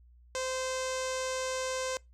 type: tone with low-pass filter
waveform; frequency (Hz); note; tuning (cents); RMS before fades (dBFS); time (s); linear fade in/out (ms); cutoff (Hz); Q
sawtooth; 518; C5; -17; -34; 0.35-1.97; 0; 7100; 2.9
effects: noise-tail reverb RT60 0.2 s tail -23 dB re dry + added 60 Hz sine -55 dBFS peak until 2.13 s